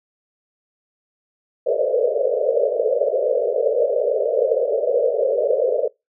pink band-pass noise, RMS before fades -19 dBFS, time 1.66-5.88 s, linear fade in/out 10 ms, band 430 to 620 Hz, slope 96 dB/octave, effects noise-tail reverb RT60 0.2 s tail -24 dB re dry

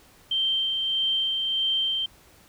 sine tone with tremolo, 3136 Hz, G7, in tune, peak -21 dBFS, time 0.31-2.06 s, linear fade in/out 5 ms, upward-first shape sine, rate 1.6 Hz, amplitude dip 30%, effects pink hiss -55 dBFS RMS until 2.48 s

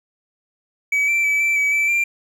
triangle tone with pitch steps, 2279 / 2342 / 2299 / 2333 / 2282 / 2320 / 2374 Hz, C#7 / D7 / D7 / D7 / C#7 / D7 / D7, +47 / -5 / -37 / -12 / +50 / -22 / +18 cents, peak -14 dBFS, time 0.92-2.04 s, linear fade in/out 5 ms, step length 160 ms, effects none

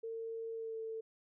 sine tone with pitch glide, 453.2 to 446.2 Hz, A#4 to A4, -49 to +24 cents, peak -39 dBFS, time 0.03-1.01 s, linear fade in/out 10 ms, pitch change -27 cents, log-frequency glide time 0.54-0.77 s, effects none

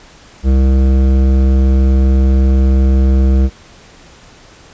triangle tone with hard clipping, 66.1 Hz, C2, 18 cents sharp, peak -9 dBFS, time 0.43-3.5 s, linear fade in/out 50 ms, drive 17 dB, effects pink hiss -41 dBFS RMS until 4.73 s + resampled to 16000 Hz

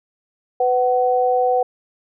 sine tone pair together, 500.6 / 750 Hz, B4 / F#5, +23 / +23 cents, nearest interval perfect fifth, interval 700 cents, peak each -17 dBFS, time 0.6-1.63 s, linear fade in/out 5 ms, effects none

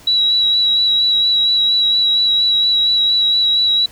sine tone with vibrato, 3900 Hz, B7, 23 cents flat, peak -11 dBFS, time 0.07-3.86 s, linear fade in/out 5 ms, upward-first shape sine, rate 4.3 Hz, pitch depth 20 cents each way, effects pink hiss -43 dBFS RMS until 3.91 s

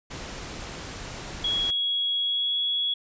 pink noise, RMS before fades -37 dBFS, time 0.1-1.71 s, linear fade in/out 10 ms
sine tone with pitch glide, 3328 to 3355 Hz, G#7 to G#7, +3 to +17 cents, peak -23 dBFS, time 1.44-2.94 s, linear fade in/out 5 ms, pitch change +14 cents, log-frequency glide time 2.21-2.58 s
effects resampled to 16000 Hz

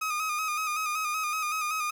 30% pulse tone with vibrato, 1244.5 Hz, D#6, in tune, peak -25 dBFS, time 0.01-1.91 s, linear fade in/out 10 ms, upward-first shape square, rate 5.3 Hz, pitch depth 39 cents each way, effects 9-bit

